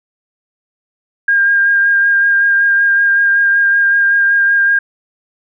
sine tone with vibrato, 1610 Hz, G6, 46 cents sharp, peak -8 dBFS, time 1.28-4.79 s, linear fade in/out 5 ms, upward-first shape sine, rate 5.3 Hz, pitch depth 15 cents each way, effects none

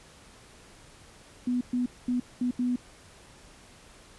sine tone bursts at uneven times, 246.9 Hz, B3, in tune, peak -24 dBFS, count 5, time 1.47-1.61 / 1.73-1.86 / 2.08-2.2 / 2.41-2.51 / 2.59-2.76 s, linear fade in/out 5 ms, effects pink hiss -53 dBFS RMS until 4.18 s + resampled to 24000 Hz

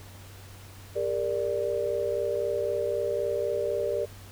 sine chord, G minor, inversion none, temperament equal with one note detuned, 402.3 / 466.2 / 587.3 Hz, G4 / Bb4 / D5, +45 / 0 / 0 cents, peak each -31 / -30 / -29 dBFS, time 0.95-4.06 s, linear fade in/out 20 ms, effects added 96 Hz sine -46 dBFS peak until 4.31 s + pink hiss -50 dBFS RMS until 4.31 s

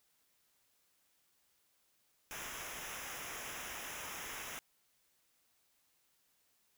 pink noise with comb filter, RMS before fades -45 dBFS, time 2.31-4.59 s, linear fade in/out 0 ms, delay 0.23 ms, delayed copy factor -0.8, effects white hiss -75 dBFS RMS until 6.77 s

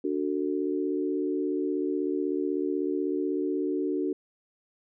sine chord, D major, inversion none, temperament equal with one note detuned, 293.7 / 370 / 445.9 Hz, D4 / F#4 / A4, 0 / 0 / +23 cents, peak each -29 / -29 / -34 dBFS, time 0.04-4.13 s, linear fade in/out 5 ms, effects none

